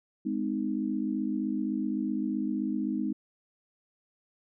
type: chord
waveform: sine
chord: Ab major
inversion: none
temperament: equal with one note detuned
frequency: 207.7 / 255.4 / 311.1 Hz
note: Ab3 / C4 / Eb4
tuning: 0 / -42 / 0 cents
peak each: -32 dBFS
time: 0.25-3.13 s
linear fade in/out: 10 ms
effects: none